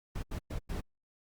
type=noise bursts at uneven times; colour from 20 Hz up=brown; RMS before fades=-36 dBFS; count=4; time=0.15-0.23 / 0.31-0.39 / 0.5-0.59 / 0.69-0.81 s; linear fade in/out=10 ms; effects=Opus 48 kbps